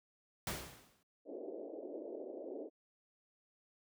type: noise with exponential decay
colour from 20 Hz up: pink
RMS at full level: -37 dBFS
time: 0.47-1.03 s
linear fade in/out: 2 ms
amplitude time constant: 120 ms
type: band-pass noise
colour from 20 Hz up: pink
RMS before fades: -46 dBFS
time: 1.25-2.7 s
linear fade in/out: 50 ms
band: 290 to 620 Hz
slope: 48 dB/octave
effects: high-pass 60 Hz 12 dB/octave